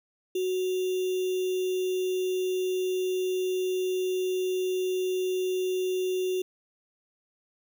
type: tone with sample-and-hold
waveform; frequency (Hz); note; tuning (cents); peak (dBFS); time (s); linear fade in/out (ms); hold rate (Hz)
sine; 370; F#4; 0; -25; 0.35-6.42; 5; 3150
effects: none

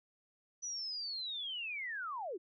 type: linear sweep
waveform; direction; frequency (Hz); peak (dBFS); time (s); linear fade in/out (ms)
sine; down; 5980 to 311.1; -38; 0.62-2.38; 20
effects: none

